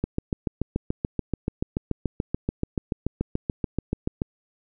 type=click train; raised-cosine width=3 ms; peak=-11 dBFS; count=30; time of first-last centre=0.04-4.219 s; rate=6.94 Hz; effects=none